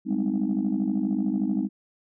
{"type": "chord", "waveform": "sine", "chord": "Ab major seventh", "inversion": "third", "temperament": "just", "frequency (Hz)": [194.67, 207.7, 259.6, 311.5], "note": ["G3", "Ab3", "C4", "Eb4"], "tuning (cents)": [-12, 0, -13, 2], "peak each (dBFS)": [-28, -26, -27, -28], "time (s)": [0.05, 1.69], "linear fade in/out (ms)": 50, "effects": ["tanh soft clip ceiling -16 dBFS"]}